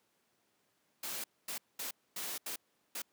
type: noise bursts at uneven times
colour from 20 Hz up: white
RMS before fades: -40 dBFS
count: 6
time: 1.03-1.24 / 1.48-1.58 / 1.79-1.91 / 2.16-2.38 / 2.46-2.56 / 2.95-3.02 s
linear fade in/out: 5 ms
effects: pink hiss -75 dBFS RMS until 3.12 s + high-pass 200 Hz 12 dB/octave